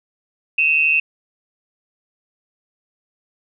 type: tone pair together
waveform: sine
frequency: 2548 / 2700 Hz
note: D#7 / E7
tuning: +41 / +41 cents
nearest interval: minor second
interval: 100 cents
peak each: -16 dBFS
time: 0.58-1 s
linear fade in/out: 5 ms
effects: none